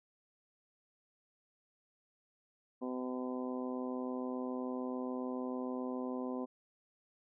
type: harmonic tone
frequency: 126.9 Hz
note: B2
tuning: 47 cents sharp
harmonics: 2 / 3 / 4 / 5 / 6 / 7 / 8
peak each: -38 / -44 / -44 / -49 / -51 / -54 / -49 dBFS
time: 2.81-6.46 s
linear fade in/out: 20 ms
effects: none